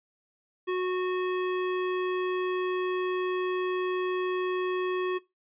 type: tone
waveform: square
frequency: 366.8 Hz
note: F#4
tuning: 15 cents flat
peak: -27 dBFS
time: 0.67-5.19 s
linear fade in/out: 20 ms
effects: noise-tail reverb RT60 0.2 s tail -19 dB re dry + resampled to 8000 Hz